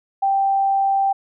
sine tone, 784 Hz, G5, in tune, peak -15 dBFS, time 0.22-1.13 s, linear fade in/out 10 ms, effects none

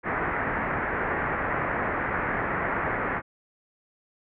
white low-pass noise, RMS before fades -28 dBFS, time 0.03-3.22 s, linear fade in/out 50 ms, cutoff 2000 Hz, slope 48 dB/octave, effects none

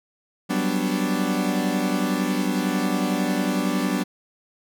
40% pulse chord, G major seventh, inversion third, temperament equal, 185 / 196 / 246.9 / 293.7 Hz, F#3 / G3 / B3 / D4, 0 / 0 / 0 / 0 cents, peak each -26 dBFS, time 0.49-4.04 s, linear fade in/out 20 ms, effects none

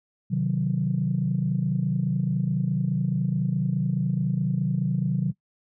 sine chord, C diminished, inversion none, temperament equal, 130.81 / 155.56 / 185 Hz, C3 / Eb3 / Gb3, 0 / 0 / 0 cents, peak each -26 / -26 / -25 dBFS, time 0.3-5.32 s, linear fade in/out 20 ms, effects noise-tail reverb RT60 0.1 s tail -19 dB re dry + tanh soft clip ceiling -13 dBFS

